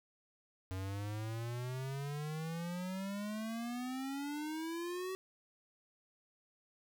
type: exponential sweep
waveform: square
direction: up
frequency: 92.5 to 380.3 Hz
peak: -39 dBFS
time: 0.71-5.15 s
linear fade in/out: 0 ms
effects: 12-bit